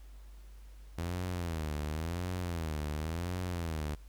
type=tone with vibrato; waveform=sawtooth; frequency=82.41 Hz; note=E2; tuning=in tune; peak=-30 dBFS; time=0.98-3.95 s; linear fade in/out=5 ms; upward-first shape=sine; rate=0.93 Hz; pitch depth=170 cents each way; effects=added 50 Hz sine -48 dBFS peak until 4.08 s + pink hiss -65 dBFS RMS until 4.08 s